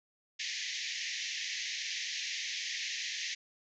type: band-pass noise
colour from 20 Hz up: pink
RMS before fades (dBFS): -38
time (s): 0.39-3.35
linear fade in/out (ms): 10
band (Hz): 1800 to 6700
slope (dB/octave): 96
effects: none